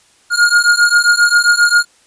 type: beating tone pair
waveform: square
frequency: 1421 / 1428.5 Hz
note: F6 / F6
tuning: +30 / +39 cents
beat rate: 7.5 Hz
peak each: -12 dBFS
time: 0.3-1.85 s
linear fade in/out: 50 ms
effects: white hiss -51 dBFS RMS until 2.06 s + resampled to 22050 Hz